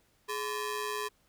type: ring-modulated tone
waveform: sawtooth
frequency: 719 Hz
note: F#5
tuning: 50 cents flat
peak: -26 dBFS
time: 0.28-1.09 s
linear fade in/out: 20 ms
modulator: 299 Hz
effects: pink hiss -69 dBFS RMS until 1.28 s